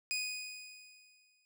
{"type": "tone with exponential decay", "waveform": "20% pulse", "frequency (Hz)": 2488, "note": "D#7", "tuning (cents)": -1, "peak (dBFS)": -27, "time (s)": [0.11, 1.45], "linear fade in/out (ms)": 0, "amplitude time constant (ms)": 290, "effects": []}